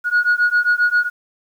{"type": "beating tone pair", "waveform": "sine", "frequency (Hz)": [1446, 1453.5], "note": ["F#6", "F#6"], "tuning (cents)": [-40, -31], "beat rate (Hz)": 7.5, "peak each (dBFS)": -15, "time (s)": [0.04, 1.1], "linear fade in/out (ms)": 50, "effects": ["tanh soft clip ceiling -9 dBFS", "8-bit"]}